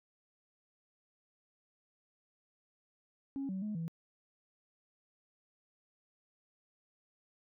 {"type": "tone with pitch steps", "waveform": "sine", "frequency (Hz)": [274.2, 189.9, 211.6, 164.8], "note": ["C#4", "F#3", "G#3", "E3"], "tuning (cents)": [-19, 45, 33, 0], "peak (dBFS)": -34, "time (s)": [3.36, 3.88], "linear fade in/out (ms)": 0, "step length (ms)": 130, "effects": ["tanh soft clip ceiling -32 dBFS"]}